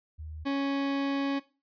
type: tone pair in turn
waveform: sine / 40% pulse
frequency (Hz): 77.78 / 277.2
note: D#2 / C#4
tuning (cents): 0 / 0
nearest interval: octave + minor seventh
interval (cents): 2200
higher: second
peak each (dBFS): -38 / -26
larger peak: second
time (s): 0.18-0.45 / 0.45-1.4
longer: second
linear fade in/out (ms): 20
effects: noise-tail reverb RT60 0.3 s tail -17 dB re dry + resampled to 11025 Hz